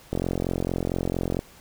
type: click train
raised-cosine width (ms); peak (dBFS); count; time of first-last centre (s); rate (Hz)
2; -12; 57; 0.13-1.391; 44.4
effects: pink hiss -51 dBFS RMS until 1.6 s